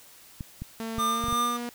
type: clicks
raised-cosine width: 5 ms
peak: -22 dBFS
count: 6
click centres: 0.408 / 0.62 / 0.983 / 1.24 / 1.284 / 1.327 s
type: tone with pitch glide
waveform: sawtooth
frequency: 225 to 239.8 Hz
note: A3 to A#3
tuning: +39 to +49 cents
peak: -28 dBFS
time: 0.8-1.69 s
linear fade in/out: 0 ms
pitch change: +110 cents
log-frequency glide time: 1.06-1.44 s
type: tone with tremolo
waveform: square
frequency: 1200 Hz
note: D6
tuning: 37 cents sharp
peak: -24 dBFS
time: 0.98-1.58 s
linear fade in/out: 20 ms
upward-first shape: sine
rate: 3 Hz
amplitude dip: 50%
effects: white hiss -52 dBFS RMS until 1.74 s